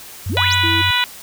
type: tone with vibrato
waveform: sine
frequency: 94 Hz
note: F#2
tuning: 28 cents sharp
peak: -20 dBFS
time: 0.26-0.91 s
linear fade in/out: 5 ms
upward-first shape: triangle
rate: 3.7 Hz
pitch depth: 10 cents each way
type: exponential sweep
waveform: sine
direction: up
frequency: 175.3 to 8400 Hz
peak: -22 dBFS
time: 0.29-0.55 s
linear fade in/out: 10 ms
type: harmonic tone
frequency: 491.3 Hz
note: B4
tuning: 9 cents flat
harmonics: 2 / 3 / 4 / 5 / 6 / 7 / 8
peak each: -22 / -22 / -22 / -22 / -22 / -22 / -22 dBFS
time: 0.37-1.04 s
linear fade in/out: 0 ms
type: tone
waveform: sine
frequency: 329.6 Hz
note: E4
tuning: in tune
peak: -22 dBFS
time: 0.63-0.82 s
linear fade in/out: 10 ms
effects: white hiss -37 dBFS RMS until 1.22 s